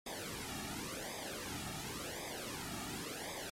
pink noise with flanger, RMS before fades -43 dBFS, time 0.06-3.5 s, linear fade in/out 5 ms, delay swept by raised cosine 0.7 to 2 ms, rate 0.92 Hz, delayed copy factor -0.85, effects low-pass 12000 Hz 12 dB/octave + MP3 64 kbps

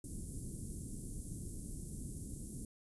pink band-stop noise, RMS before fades -44 dBFS, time 0.04-2.65 s, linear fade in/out 2 ms, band 300 to 9000 Hz, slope 24 dB/octave, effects resampled to 24000 Hz

